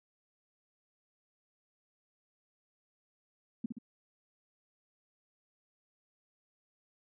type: tone with echo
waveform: sine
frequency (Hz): 231.5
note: A#3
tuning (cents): -12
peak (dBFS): -30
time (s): 3.64-3.66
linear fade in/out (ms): 5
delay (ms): 63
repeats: 2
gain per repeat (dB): -5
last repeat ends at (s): 3.786
effects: none